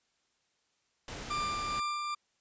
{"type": "noise", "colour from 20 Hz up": "pink", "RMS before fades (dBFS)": -42, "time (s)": [1.08, 1.8], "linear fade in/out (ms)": 2}
{"type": "tone with tremolo", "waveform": "40% pulse", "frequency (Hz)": 1188, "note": "D6", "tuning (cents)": 20, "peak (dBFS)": -30, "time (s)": [1.3, 2.15], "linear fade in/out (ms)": 10, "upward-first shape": "sine", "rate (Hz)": 2.4, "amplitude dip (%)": 30}
{"effects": ["white hiss -75 dBFS RMS until 2.4 s", "resampled to 16000 Hz"]}